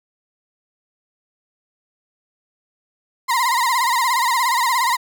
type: tone with vibrato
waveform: 35% pulse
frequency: 987.8 Hz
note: B5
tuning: in tune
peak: -14 dBFS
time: 3.28-4.97 s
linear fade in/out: 20 ms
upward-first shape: sine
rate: 17 Hz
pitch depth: 120 cents each way
effects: none